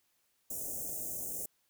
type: band-stop noise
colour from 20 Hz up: white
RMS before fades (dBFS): -39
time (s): 0.5-1.46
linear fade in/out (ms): 5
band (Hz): 700 to 6400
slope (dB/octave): 48
effects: white hiss -75 dBFS RMS until 1.69 s